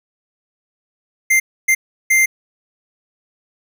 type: tone bursts at uneven times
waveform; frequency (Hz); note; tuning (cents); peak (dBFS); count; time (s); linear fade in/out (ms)
square; 2093; C7; 0; -11; 3; 1.3-1.4 / 1.68-1.75 / 2.1-2.26; 10
effects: none